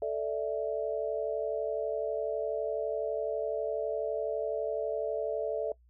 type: chord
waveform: sine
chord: A suspended fourth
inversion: none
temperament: equal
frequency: 440 / 587.3 / 659.3 Hz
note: A4 / D5 / E5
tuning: 0 / 0 / 0 cents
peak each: -33 / -34 / -34 dBFS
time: 0.02-5.72 s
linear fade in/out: 2 ms
effects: noise-tail reverb RT60 0.1 s tail -21 dB re dry + added 60 Hz sine -59 dBFS peak until 5.89 s